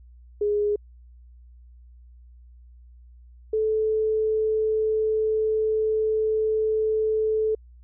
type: tone pair in turn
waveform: sine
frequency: 414.9 / 435.5 Hz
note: G#4 / A4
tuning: -2 / -18 cents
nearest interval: minor second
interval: 84 cents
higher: second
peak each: -20 / -20 dBFS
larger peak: neither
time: 0.41-0.76 / 3.53-7.55 s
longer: second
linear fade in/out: 5 ms
effects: added 60 Hz sine -46 dBFS peak until 7.83 s